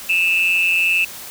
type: tone with amplitude modulation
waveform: sine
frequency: 2637 Hz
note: E7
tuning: in tune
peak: -9 dBFS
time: 0.09-1.05 s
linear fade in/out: 10 ms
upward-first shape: sine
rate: 178 Hz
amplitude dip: 80%
effects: tanh soft clip ceiling -8 dBFS + white hiss -34 dBFS RMS until 1.3 s

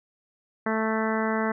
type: harmonic tone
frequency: 220.3 Hz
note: A3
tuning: 2 cents sharp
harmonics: 1 / 2 / 3 / 4 / 5 / 6 / 7 / 8 / 9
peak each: -27 / -30 / -32 / -33 / -34 / -35 / -35 / -36 / -37 dBFS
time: 0.66-1.52 s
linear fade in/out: 5 ms
effects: none

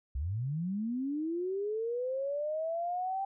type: linear sweep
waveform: sine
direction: up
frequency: 59.6 to 787 Hz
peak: -31 dBFS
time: 0.15-3.25 s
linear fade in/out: 5 ms
effects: none

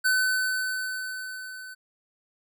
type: tone with level ramp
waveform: square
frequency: 1514 Hz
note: F#6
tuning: 39 cents sharp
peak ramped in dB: -20 to -40 dBFS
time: 0.04-1.75 s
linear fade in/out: 20 ms
effects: none

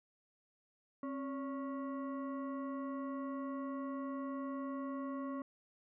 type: tone with frequency modulation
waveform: sine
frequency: 267.9 Hz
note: C4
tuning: 41 cents sharp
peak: -38 dBFS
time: 1.03-5.42 s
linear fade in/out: 2 ms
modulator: 835 Hz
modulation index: 0.8
effects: none

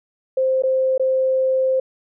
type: tone with dropouts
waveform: sine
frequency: 523.3 Hz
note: C5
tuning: in tune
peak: -15 dBFS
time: 0.37-1.8 s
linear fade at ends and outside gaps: 5 ms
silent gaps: 0.623-0.635 / 0.979-0.996 s
effects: none

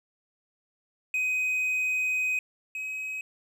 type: tone pair in turn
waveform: triangle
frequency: 2512 / 2540 Hz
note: D#7 / D#7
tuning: +16 / +35 cents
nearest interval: unison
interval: 19 cents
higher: second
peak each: -23 / -30 dBFS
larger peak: first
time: 1.14-2.39 / 2.75-3.21 s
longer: first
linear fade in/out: 2 ms
effects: none

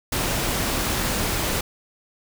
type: noise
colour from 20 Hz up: pink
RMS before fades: -24 dBFS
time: 0.12-1.61 s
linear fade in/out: 5 ms
effects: none

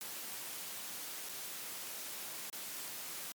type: noise with dropouts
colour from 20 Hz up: white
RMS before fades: -44 dBFS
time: 0.01-3.32 s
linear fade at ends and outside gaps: 1 ms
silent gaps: 1.289-1.293 / 2.499-2.528 s
effects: high-pass 150 Hz 12 dB/octave + MP3 96 kbps

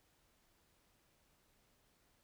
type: silence
effects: pink hiss -74 dBFS RMS until 2.23 s

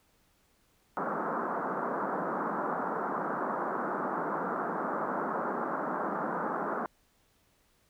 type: band-pass noise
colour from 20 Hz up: white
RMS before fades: -33 dBFS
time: 0.97-6.86 s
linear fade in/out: 0 ms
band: 170 to 1400 Hz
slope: 48 dB/octave
effects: pink hiss -69 dBFS RMS until 7.89 s

